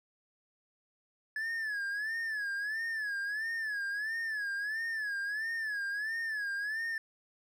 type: tone with vibrato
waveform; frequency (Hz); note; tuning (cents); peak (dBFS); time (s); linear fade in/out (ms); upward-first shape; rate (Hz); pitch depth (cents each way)
triangle; 1713; A6; -47; -31; 1.36-6.98; 2; sine; 1.5; 120
effects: none